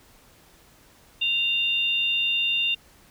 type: tone pair together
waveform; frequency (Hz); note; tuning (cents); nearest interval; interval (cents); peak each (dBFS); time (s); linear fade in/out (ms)
sine; 2784 / 3624; F7 / A#7; -6 / -50; perfect fourth; 456; -22 / -27; 1.21-2.75; 10
effects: pink hiss -55 dBFS RMS until 3.1 s